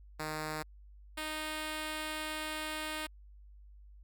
5% pulse tone pair in turn, 154.8 / 309.6 Hz, D#3 / D#4, -9 / -9 cents, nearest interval octave, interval 1200 cents, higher second, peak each -25 dBFS, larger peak neither, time 0.19-0.63 / 1.17-3.07 s, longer second, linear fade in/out 10 ms, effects added 50 Hz sine -52 dBFS peak until 4.03 s

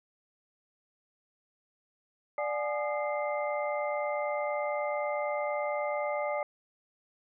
sine tone cluster, 589 / 733 / 842 / 1219 / 2087 Hz, D5 / F#5 / G#5 / D#6 / C7, +5 / -16 / +24 / -36 / -5 cents, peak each -31 / -40 / -37 / -39 / -39 dBFS, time 2.38-6.43 s, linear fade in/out 2 ms, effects none

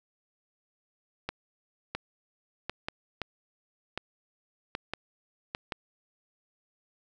clicks, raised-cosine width 0.3 ms, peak -16 dBFS, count 10, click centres 1.29 / 1.95 / 2.696 / 2.885 / 3.217 / 3.976 / 4.751 / 4.936 / 5.549 / 5.722 s, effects none

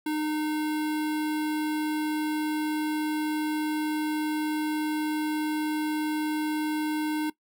square tone with notch filter, 306.1 Hz, D#4, 28 cents flat, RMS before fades -28 dBFS, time 0.06-7.3 s, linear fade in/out 5 ms, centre 6300 Hz, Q 1.5, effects noise-tail reverb RT60 0.1 s tail -19 dB re dry

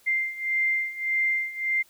sine beating tone pair, 2093 / 2094.7 Hz, C7 / C7, 0 / +1 cents, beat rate 1.7 Hz, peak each -28 / -25 dBFS, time 0.06-1.83 s, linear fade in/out 20 ms, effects white hiss -59 dBFS RMS until 1.89 s

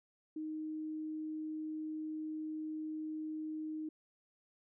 sine tone, 311.1 Hz, D#4, in tune, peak -38 dBFS, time 0.36-3.89 s, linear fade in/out 5 ms, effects none

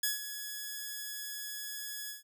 5% pulse tone with ADSR envelope, 1689 Hz, G#6, 29 cents sharp, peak -17 dBFS, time 0.03-2.23 s, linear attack 5 ms, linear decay 150 ms, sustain -11 dB, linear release 140 ms, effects none

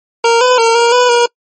25% pulse tone with pitch steps, 464 / 502 / 457.5 / 470 / 494.2 / 477 Hz, A#4 / B4 / A#4 / A#4 / B4 / A#4, -8 / +28 / -32 / +14 / +1 / +40 cents, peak -3 dBFS, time 0.24-1.26 s, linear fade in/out 5 ms, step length 170 ms, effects noise-tail reverb RT60 0.1 s tail -26 dB re dry + MP3 32 kbps

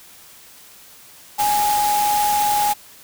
sine tone in noise, 830.6 Hz, G#5, in tune, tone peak -16 dBFS, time 1.38-2.74 s, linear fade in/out 20 ms, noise white, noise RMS -25 dBFS, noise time 1.38-2.74 s, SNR +6 dB, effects white hiss -45 dBFS RMS until 3.03 s

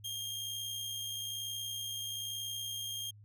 sawtooth tone with amplitude modulation, 3217 Hz, G7, 44 cents sharp, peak -33 dBFS, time 0.04-3.11 s, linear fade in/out 10 ms, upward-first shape sine, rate 61.1 Hz, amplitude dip 30%, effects added 104 Hz sine -53 dBFS peak until 3.24 s

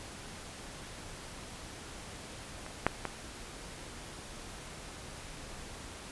clicks, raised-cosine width 0.5 ms, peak -26 / -9 / -18 dBFS, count 3, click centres 2.664 / 2.866 / 3.053 s, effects pink hiss -46 dBFS RMS until 6.11 s + resampled to 24000 Hz

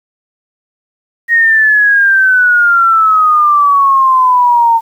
sine exponential sweep, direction down, 1879 to 906 Hz, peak -5 dBFS, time 1.28-4.81 s, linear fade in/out 50 ms, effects 7-bit

